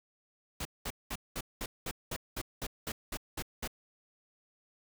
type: noise bursts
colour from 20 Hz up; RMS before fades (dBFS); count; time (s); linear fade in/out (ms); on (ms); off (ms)
pink; -37; 13; 0.6-3.676; 5; 52; 200
effects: none